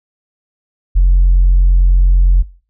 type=tone; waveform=sine; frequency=44.48 Hz; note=F1; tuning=32 cents sharp; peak=-4 dBFS; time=0.95-2.43 s; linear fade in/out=20 ms; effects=noise-tail reverb RT60 0.4 s tail -20 dB re dry + tanh soft clip ceiling -3 dBFS